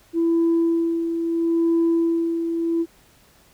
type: tone with tremolo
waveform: sine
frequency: 333.4 Hz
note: E4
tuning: 20 cents sharp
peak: -14 dBFS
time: 0.13-2.86 s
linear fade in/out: 50 ms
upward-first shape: sine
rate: 0.75 Hz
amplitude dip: 55%
effects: tanh soft clip ceiling -13 dBFS + pink hiss -55 dBFS RMS until 3.53 s